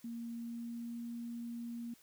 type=tone with pitch glide; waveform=sine; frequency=233.1 to 235.1 Hz; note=A#3 to A#3; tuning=0 to +15 cents; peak=-40 dBFS; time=0.04-1.94 s; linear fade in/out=5 ms; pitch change=+15 cents; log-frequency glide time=0.28-1.01 s; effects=white hiss -65 dBFS RMS until 2.02 s